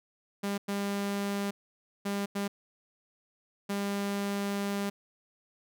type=tone bursts at uneven times; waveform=sawtooth; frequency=200.6 Hz; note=G3; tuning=40 cents sharp; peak=-26 dBFS; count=5; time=0.43-0.58 / 0.68-1.51 / 2.05-2.26 / 2.35-2.48 / 3.69-4.9 s; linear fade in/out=10 ms; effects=none